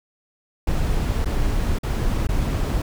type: noise with dropouts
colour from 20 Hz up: brown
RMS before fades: -21 dBFS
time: 0.67-2.82 s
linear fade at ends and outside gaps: 5 ms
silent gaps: 1.247-1.257 / 1.787-1.832 / 2.271-2.289 s
effects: none